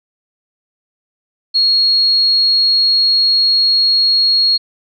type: tone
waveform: sine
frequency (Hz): 4300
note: C8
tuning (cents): +47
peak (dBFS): -9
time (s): 1.54-4.58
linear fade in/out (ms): 20
effects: none